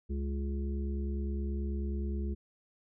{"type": "harmonic tone", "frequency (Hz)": 69.4, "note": "C#2", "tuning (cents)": 3, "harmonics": [1, 3, 5, 6], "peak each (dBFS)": [-32, -39, -43, -49], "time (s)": [0.09, 2.35], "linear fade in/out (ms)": 20, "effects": []}